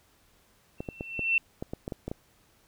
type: tone with exponential growth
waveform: sine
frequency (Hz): 2693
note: E7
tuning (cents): +36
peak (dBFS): -19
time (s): 0.78-1.38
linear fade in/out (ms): 2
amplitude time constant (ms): 130
type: clicks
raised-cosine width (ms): 2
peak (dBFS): -20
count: 10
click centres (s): 0.805 / 0.888 / 1.009 / 1.193 / 1.625 / 1.735 / 1.879 / 1.922 / 2.08 / 2.115
effects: pink hiss -64 dBFS RMS until 2.67 s